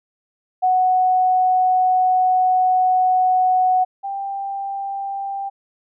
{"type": "tone pair in turn", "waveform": "sine", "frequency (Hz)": [740, 789.5], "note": ["F#5", "G5"], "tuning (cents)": [0, 12], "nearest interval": "minor second", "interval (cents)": 112, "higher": "second", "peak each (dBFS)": [-13, -23], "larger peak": "first", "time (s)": [[0.62, 3.85], [4.03, 5.5]], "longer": "first", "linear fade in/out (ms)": 20, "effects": []}